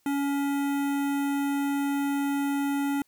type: tone with notch filter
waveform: square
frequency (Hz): 281.2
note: C#4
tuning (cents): +25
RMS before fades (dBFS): -27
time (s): 0.06-3.02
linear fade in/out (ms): 2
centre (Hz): 4700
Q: 0.89
effects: white hiss -69 dBFS RMS until 3.07 s